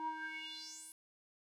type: tone with band-pass filter sweep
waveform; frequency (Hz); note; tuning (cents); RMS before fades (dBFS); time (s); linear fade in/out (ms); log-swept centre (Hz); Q
square; 315.7; D#4; +25; -45; 0-0.92; 0; 780 to 11000; 5.6
effects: none